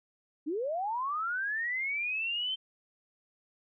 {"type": "linear sweep", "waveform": "sine", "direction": "up", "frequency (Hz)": [277.2, 3119], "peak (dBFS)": -30, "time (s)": [0.46, 2.56], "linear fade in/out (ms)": 20, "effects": []}